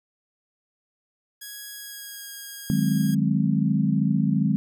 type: tone with pitch glide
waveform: 5% pulse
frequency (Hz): 1661.2 to 1634.5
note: G#6 to G#6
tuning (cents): 0 to -28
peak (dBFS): -26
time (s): 1.41-3.15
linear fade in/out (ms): 10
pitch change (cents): -28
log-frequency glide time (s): 1.72-2.28
type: chord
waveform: sine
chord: Ab dominant seventh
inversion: second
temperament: equal with one note detuned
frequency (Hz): 152.45 / 185 / 207.7 / 261.6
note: Eb3 / Gb3 / Ab3 / C4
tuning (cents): -35 / 0 / 0 / 0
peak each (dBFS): -24 / -25 / -23 / -27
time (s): 2.7-4.56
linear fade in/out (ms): 0
effects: none